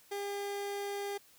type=tone; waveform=30% pulse; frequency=403.1 Hz; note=G4; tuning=48 cents sharp; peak=-33 dBFS; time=0.11-1.18 s; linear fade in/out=10 ms; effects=white hiss -62 dBFS RMS until 1.38 s